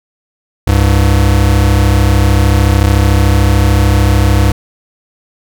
square tone pair together, 67.21 / 100.7 Hz, C2 / G2, +47 / +47 cents, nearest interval perfect fifth, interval 700 cents, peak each -10 dBFS, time 0.67-4.52 s, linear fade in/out 5 ms, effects none

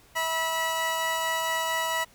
20% pulse tone pair together, 650.8 / 974 Hz, E5 / B5, -22 / -24 cents, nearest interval perfect fifth, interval 698 cents, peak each -26 / -22 dBFS, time 0.15-2.05 s, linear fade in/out 20 ms, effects pink hiss -57 dBFS RMS until 2.14 s

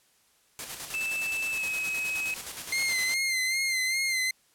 white noise with tremolo, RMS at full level -36 dBFS, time 0.59-3.14 s, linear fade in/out 0 ms, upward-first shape square, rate 9.6 Hz, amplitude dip 45%
triangle tone with pitch glide, 2637 to 2550 Hz, E7 to D#7, 0 to +42 cents, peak -27 dBFS, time 0.94-2.34 s, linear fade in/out 0 ms, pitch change -58 cents, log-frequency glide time 1.51-1.67 s
sawtooth tone with vibrato, 2092 Hz, C7, 1 cent flat, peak -22 dBFS, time 2.72-4.31 s, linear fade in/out 5 ms, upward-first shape sine, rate 2.5 Hz, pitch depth 48 cents each way
effects white hiss -65 dBFS RMS until 4.54 s + low-pass 12000 Hz 12 dB/octave

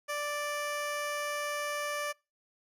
15% pulse tone, 587.3 Hz, D5, in tune, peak -26 dBFS, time 0.08-2.13 s, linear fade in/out 20 ms, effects noise-tail reverb RT60 0.3 s tail -26 dB re dry + resampled to 32000 Hz

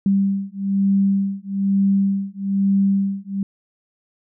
sine beating tone pair, 196 / 197.1 Hz, G3 / G3, 0 / +10 cents, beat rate 1.1 Hz, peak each -19 dBFS, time 0.06-3.43 s, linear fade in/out 2 ms, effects none

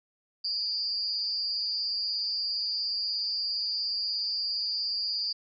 sine tone with amplitude modulation, 4734 Hz, D8, 13 cents sharp, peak -24 dBFS, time 0.44-5.33 s, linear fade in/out 10 ms, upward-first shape sine, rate 217 Hz, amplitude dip 90%, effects none

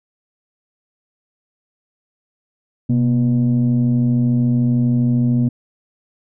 sine tone pair together, 127.5 / 240.7 Hz, C3 / B3, -44 / -44 cents, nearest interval major seventh, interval 1100 cents, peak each -14 dBFS, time 2.89-5.49 s, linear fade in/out 10 ms, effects tanh soft clip ceiling -9 dBFS

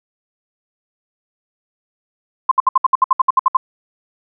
sine tone bursts, 1046.5 Hz, C6, in tune, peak -7 dBFS, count 13, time 2.49-3.57 s, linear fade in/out 5 ms, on 24 ms, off 64 ms, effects none

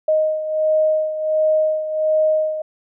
sine beating tone pair, 622.3 / 623.7 Hz, D#5 / D#5, 0 / +4 cents, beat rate 1.4 Hz, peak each -16 / -22 dBFS, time 0.08-2.62 s, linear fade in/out 5 ms, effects none

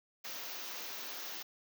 white band-stop noise, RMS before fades -43 dBFS, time 0.24-1.43 s, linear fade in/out 10 ms, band 6700 to 14000 Hz, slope 96 dB/octave, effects high-pass 300 Hz 12 dB/octave

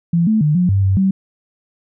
sine tone with pitch steps, 169.5 / 218.1 / 150.2 / 179 / 98 / 96.2 / 191.9 Hz, E3 / A3 / D3 / F3 / G2 / G2 / G3, +49 / -15 / +39 / +43 / 0 / -32 / -37 cents, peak -11 dBFS, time 0.13-1.11 s, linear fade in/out 5 ms, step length 140 ms, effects none

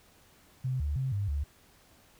sine tone with pitch steps, 129.3 / 73 / 132.3 / 100.7 / 71.8 Hz, C3 / D2 / C3 / G2 / D2, -20 / -10 / +20 / +47 / -39 cents, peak -28 dBFS, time 0.64-1.44 s, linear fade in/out 10 ms, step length 160 ms, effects pink hiss -61 dBFS RMS until 2.19 s

